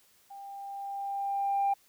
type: tone with level ramp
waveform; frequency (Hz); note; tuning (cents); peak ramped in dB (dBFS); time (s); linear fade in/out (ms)
sine; 795; G5; +24; -43 to -22; 0.3-1.74; 10
effects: tanh soft clip ceiling -21 dBFS + white hiss -64 dBFS RMS until 1.88 s